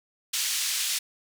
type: band-pass noise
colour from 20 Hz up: white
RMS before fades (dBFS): -28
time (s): 0.33-0.99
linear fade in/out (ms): 10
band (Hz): 2500 to 8100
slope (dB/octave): 12
effects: none